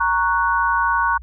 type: chord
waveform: sine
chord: F# major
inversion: first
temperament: equal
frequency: 932.3 / 1108.7 / 1480 Hz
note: A#5 / C#6 / F#6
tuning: 0 / 0 / 0 cents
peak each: -20 dBFS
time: 0-1.18 s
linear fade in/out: 10 ms
effects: added 60 Hz sine -35 dBFS peak until 1.22 s